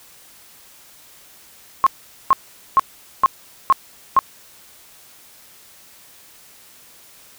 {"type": "tone bursts", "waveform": "sine", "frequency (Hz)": 1075, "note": "C6", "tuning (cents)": 47, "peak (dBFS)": -8, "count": 6, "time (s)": [1.84, 4.19], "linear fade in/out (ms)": 0, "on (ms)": 25, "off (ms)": 440, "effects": ["white hiss -47 dBFS RMS until 7.38 s"]}